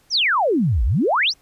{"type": "exponential two-way sweep", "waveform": "sine", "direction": "down then up", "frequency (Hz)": [6272, 49.35, 6272], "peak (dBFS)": -15, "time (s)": [0.1, 1.34], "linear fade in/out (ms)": 50, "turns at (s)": 0.84, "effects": ["pink hiss -58 dBFS RMS until 1.41 s", "resampled to 32000 Hz"]}